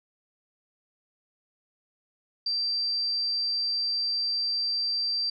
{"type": "tone", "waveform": "sine", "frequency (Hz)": 4695, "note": "D8", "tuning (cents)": -1, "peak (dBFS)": -25, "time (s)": [2.46, 5.3], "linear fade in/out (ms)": 5, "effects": []}